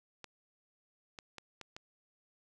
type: clicks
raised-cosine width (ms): 0.2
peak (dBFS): -28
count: 5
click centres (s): 0.243 / 1.188 / 1.383 / 1.613 / 1.765
effects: none